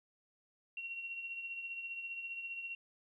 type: tone with tremolo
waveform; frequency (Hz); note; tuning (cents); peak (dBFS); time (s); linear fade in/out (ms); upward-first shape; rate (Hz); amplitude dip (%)
sine; 2739; F7; -34; -38; 0.77-2.75; 2; triangle; 15; 55
effects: 13-bit